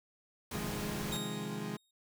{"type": "noise", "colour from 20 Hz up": "pink", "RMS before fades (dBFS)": -42, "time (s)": [0.51, 1.17], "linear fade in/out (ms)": 5}
{"type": "chord", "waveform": "30% pulse", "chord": "F minor seventh", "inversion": "second", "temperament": "equal", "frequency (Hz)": [130.81, 155.56, 174.61, 207.7], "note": ["C3", "Eb3", "F3", "Ab3"], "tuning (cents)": [0, 0, 0, 0], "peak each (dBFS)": [-43, -41, -42, -37], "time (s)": [0.53, 1.77], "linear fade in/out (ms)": 10}
{"type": "tone with exponential decay", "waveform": "sawtooth", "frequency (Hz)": 3729, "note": "A#7", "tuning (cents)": 0, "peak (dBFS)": -33, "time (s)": [1.12, 1.91], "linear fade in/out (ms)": 5, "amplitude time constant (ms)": 170}
{"effects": []}